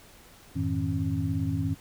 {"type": "tone cluster", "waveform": "sine", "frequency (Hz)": [90.6, 107.7, 158.6, 271.3], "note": ["F#2", "A2", "D#3", "C#4"], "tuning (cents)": [-36, -37, 33, -37], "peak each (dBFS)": -31, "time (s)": [0.55, 1.75], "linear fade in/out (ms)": 20, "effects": ["pink hiss -53 dBFS RMS until 1.8 s"]}